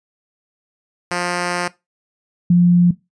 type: tone pair in turn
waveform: 5% pulse / sine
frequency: 176.6 / 175.58 Hz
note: F3 / F3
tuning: +20 / +10 cents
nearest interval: unison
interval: 10 cents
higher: first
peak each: -8 dBFS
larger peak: neither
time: 1.11-1.68 / 2.5-2.91 s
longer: first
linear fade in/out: 5 ms
effects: noise-tail reverb RT60 0.2 s tail -18 dB re dry + resampled to 22050 Hz